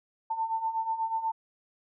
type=beating tone pair; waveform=sine; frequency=890 / 898.2 Hz; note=A5 / A5; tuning=+20 / +35 cents; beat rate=8.2 Hz; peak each=-34 / -29 dBFS; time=0.3-1.32 s; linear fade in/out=10 ms; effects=none